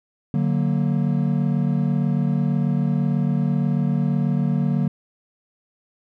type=chord; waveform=triangle; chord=D augmented; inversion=none; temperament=equal; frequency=146.83 / 185 / 233.1 Hz; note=D3 / F#3 / A#3; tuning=0 / 0 / 0 cents; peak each=-19 / -21 / -22 dBFS; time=0.34-4.88 s; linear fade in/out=2 ms; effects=none